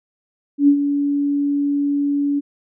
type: tone with ADSR envelope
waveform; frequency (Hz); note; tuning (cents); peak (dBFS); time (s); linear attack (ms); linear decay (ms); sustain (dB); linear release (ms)
sine; 285.3; C#4; +50; -7; 0.58-2.41; 99; 80; -9; 27
effects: none